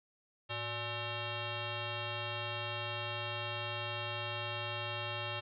sine tone with frequency modulation, 1318.5 Hz, E6, in tune, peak -36 dBFS, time 0.49-5.41 s, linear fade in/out 20 ms, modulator 476 Hz, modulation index 4.6, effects none

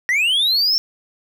triangle linear sweep, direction up, 1864.7 to 5480 Hz, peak -13 dBFS, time 0.09-0.78 s, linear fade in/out 0 ms, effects none

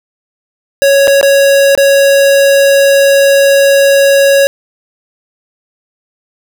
square tone with dropouts, 554.4 Hz, C#5, in tune, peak -5 dBFS, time 0.82-4.47 s, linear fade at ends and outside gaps 0 ms, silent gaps 1.073-1.079 / 1.212-1.229 / 1.751-1.776 s, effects none

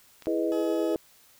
clicks, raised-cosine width 0.2 ms, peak -28 dBFS, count 2, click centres 0.223 / 0.258 s
sine chord, E major seventh, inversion none, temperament equal, 329.6 / 415.3 / 493.9 / 622.3 Hz, E4 / G#4 / B4 / D#5, 0 / 0 / 0 / 0 cents, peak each -27 / -31 / -31 / -31 dBFS, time 0.27-0.96 s, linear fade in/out 0 ms
20% pulse tone, 424.2 Hz, G#4, 37 cents sharp, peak -33 dBFS, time 0.52-0.95 s, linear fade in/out 0 ms
effects white hiss -58 dBFS RMS until 1.39 s

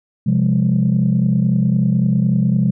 sine chord, F minor, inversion second, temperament equal with one note detuned, 130.81 / 174.61 / 204.6 Hz, C3 / F3 / Ab3, 0 / 0 / -26 cents, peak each -16 dBFS, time 0.26-2.71 s, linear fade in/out 10 ms, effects tanh soft clip ceiling -6 dBFS

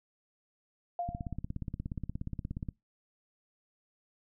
sine tone with exponential decay, 699 Hz, F5, 1 cent sharp, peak -29 dBFS, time 0.99-1.36 s, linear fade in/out 2 ms, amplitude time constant 79 ms
click train, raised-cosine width 5 ms, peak -24 dBFS, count 28, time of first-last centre 1.09-2.688 s, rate 16.9 Hz
effects noise-tail reverb RT60 0.2 s tail -23 dB re dry

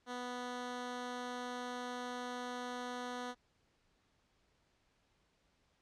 10% pulse tone, 246.9 Hz, B3, in tune, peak -32 dBFS, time 0.06-3.35 s, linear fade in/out 50 ms, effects pink hiss -75 dBFS RMS until 5.81 s + low-pass 6000 Hz 12 dB/octave

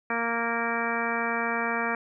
harmonic tone, 232.2 Hz, A#3, 7 cents flat, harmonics 1 / 2 / 3 / 4 / 5 / 6 / 7 / 8 / 10, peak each -34 / -34 / -34 / -34 / -34 / -34 / -34 / -34 / -34 dBFS, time 0.1-1.95 s, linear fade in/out 2 ms, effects none

